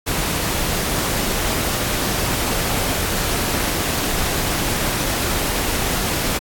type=noise; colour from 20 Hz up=pink; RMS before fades=-21 dBFS; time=0.06-6.39 s; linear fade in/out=20 ms; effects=AAC 64 kbps